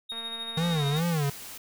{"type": "tone with tremolo", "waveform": "triangle", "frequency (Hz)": 3729, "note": "A#7", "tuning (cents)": 0, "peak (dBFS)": -30, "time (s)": [0.09, 1], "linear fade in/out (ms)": 10, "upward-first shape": "sine", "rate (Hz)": 13, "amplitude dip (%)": 50}
{"type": "click train", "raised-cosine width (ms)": 0.5, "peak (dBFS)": -30, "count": 202, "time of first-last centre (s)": [0.12, 0.998], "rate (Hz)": 229}
{"type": "tone with vibrato", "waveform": "square", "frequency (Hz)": 155.8, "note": "D#3", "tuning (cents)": 3, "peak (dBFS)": -25, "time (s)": [0.57, 1.3], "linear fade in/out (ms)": 5, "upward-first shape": "sine", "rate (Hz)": 2.5, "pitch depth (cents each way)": 180}
{"type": "noise", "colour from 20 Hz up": "white", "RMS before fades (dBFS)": -42, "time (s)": [0.96, 1.58], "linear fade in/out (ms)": 5}
{"effects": []}